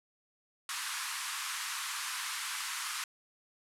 pink band-pass noise, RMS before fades -38 dBFS, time 0.69-3.04 s, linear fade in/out 2 ms, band 1000 to 12000 Hz, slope 48 dB/octave, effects none

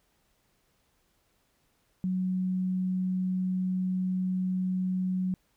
sine tone, 185 Hz, F#3, in tune, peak -26 dBFS, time 2.04-5.34 s, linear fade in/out 0 ms, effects pink hiss -71 dBFS RMS until 5.56 s

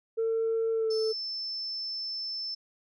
sine tone with pitch glide, 451.2 to 440.6 Hz, A4 to A4, +44 to +2 cents, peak -24 dBFS, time 0.17-1.13 s, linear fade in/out 20 ms, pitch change -42 cents, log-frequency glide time 0.73-0.92 s
sine tone, 5290 Hz, E8, 5 cents sharp, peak -32 dBFS, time 0.9-2.55 s, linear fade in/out 10 ms
effects tanh soft clip ceiling -22 dBFS

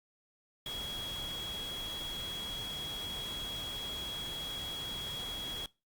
sine tone in noise, 3322 Hz, G#7, in tune, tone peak -38 dBFS, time 0.66-5.66 s, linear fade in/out 2 ms, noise pink, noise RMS -45 dBFS, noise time 0.66-5.66 s, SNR +4 dB, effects noise-tail reverb RT60 0.3 s tail -23 dB re dry + Opus 48 kbps

